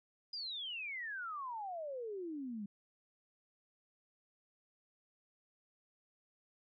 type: exponential sweep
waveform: sine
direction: down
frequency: 4978 to 196 Hz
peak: -40 dBFS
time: 0.33-2.66 s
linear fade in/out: 5 ms
effects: none